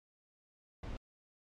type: noise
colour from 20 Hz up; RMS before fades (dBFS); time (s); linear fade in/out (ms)
brown; -42; 0.83-0.97; 5
effects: low-pass 5000 Hz 12 dB/octave + MP3 96 kbps